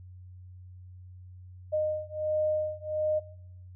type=beating tone pair; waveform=sine; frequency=614 / 615.4 Hz; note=D#5 / D#5; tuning=-23 / -19 cents; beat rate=1.4 Hz; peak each=-30 dBFS; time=1.72-3.2 s; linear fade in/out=20 ms; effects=noise-tail reverb RT60 0.7 s tail -19 dB re dry + added 91 Hz sine -45 dBFS peak until 3.75 s